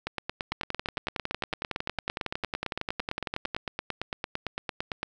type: two click trains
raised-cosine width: 0.3 ms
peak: -14 / -14 dBFS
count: 45 / 34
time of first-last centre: 0.07-5.031 / 0.52-3.548 s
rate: 8.87 / 10.9 Hz
effects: none